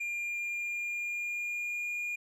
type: tone with pitch glide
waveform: triangle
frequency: 2400 to 2425 Hz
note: D7 to D#7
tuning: +37 to -45 cents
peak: -31 dBFS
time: 0-2.16 s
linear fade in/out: 10 ms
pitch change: +18 cents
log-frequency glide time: 0.24-1.89 s
effects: none